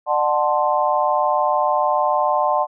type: chord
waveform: sine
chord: D dominant seventh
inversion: none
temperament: equal with one note detuned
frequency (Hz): 600 / 740 / 880 / 1046.5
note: D5 / F#5 / A5 / C6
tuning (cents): +37 / 0 / 0 / 0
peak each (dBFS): -21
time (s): 0.06-2.67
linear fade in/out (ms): 50
effects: none